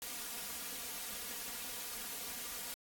white noise with comb filter, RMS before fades -43 dBFS, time 0.02-2.74 s, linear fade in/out 0 ms, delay 4.2 ms, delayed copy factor +1, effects AAC 64 kbps

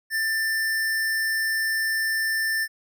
square tone, 1780 Hz, A6, 20 cents sharp, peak -23 dBFS, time 0.1-2.68 s, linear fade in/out 50 ms, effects none

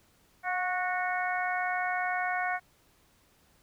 harmonic tone with a mistuned harmonic, 367.3 Hz, F#4, 13 cents flat, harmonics 2 / 3 / 4 / 5 / 6, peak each -31 / -38 / -34 / -36 / -37 dBFS, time 0.43-2.6 s, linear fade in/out 50 ms, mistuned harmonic 2, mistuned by -25 cents, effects pink hiss -65 dBFS RMS until 3.62 s

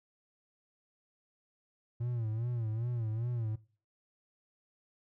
triangle tone with vibrato, 115.3 Hz, A#2, 19 cents flat, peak -30 dBFS, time 2-3.56 s, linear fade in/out 10 ms, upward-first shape sine, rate 2.5 Hz, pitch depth 110 cents each way, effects noise-tail reverb RT60 0.4 s tail -20 dB re dry

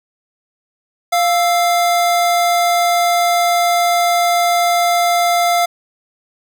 square tone pair together, 698.5 / 1322.2 Hz, F5 / E6, 0 / +5 cents, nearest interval major seventh, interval 1105 cents, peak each -13 / -22 dBFS, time 1.12-5.66 s, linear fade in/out 10 ms, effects none

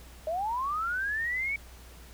sine linear sweep, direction up, 608 to 2267 Hz, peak -28 dBFS, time 0.27-1.56 s, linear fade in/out 2 ms, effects added 60 Hz sine -48 dBFS peak until 2.13 s + pink hiss -53 dBFS RMS until 2.13 s

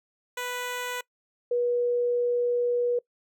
10% pulse / sine tone pair in turn, 493.9 / 484.3 Hz, B4 / B4, 0 / -34 cents, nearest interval unison, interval 34 cents, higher first, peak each -22 dBFS, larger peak neither, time 0.37-1.01 / 1.51-2.99 s, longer second, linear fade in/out 5 ms, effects noise-tail reverb RT60 0.1 s tail -23 dB re dry

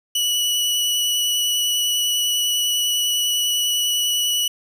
sawtooth tone with vibrato, 2945 Hz, F#7, 9 cents flat, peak -15 dBFS, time 0.15-4.48 s, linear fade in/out 5 ms, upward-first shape sine, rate 10 Hz, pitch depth 9 cents each way, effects 9-bit

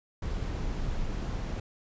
brown noise, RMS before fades -32 dBFS, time 0.22-1.6 s, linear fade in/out 5 ms, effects resampled to 16000 Hz

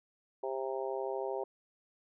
harmonic tone, 132.7 Hz, C3, 25 cents sharp, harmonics 3 / 4 / 5 / 6 / 7, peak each -37 / -39 / -41 / -43 / -44 dBFS, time 0.43-1.44 s, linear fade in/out 5 ms, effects none

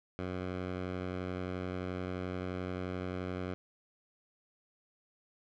10% pulse tone with low-pass filter, 91.5 Hz, F#2, 19 cents flat, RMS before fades -38 dBFS, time 0.19-3.54 s, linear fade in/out 0 ms, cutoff 2700 Hz, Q 0.66, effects none

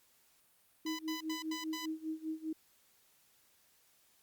sine tone with tremolo, 316.3 Hz, D#4, 29 cents sharp, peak -34 dBFS, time 0.85-2.53 s, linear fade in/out 5 ms, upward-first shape sine, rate 5 Hz, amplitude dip 90%
10% pulse tone bursts, 1000 Hz, B5, 21 cents sharp, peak -32 dBFS, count 5, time 0.86-1.858 s, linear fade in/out 5 ms, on 130 ms, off 87 ms
effects white hiss -69 dBFS RMS until 4.22 s + Opus 48 kbps

